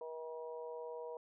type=harmonic tone; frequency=159.9 Hz; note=D#3; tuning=48 cents sharp; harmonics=3 / 4 / 5 / 6; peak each=-44 / -50 / -59 / -51 dBFS; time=0.01-1.17 s; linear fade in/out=2 ms; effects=none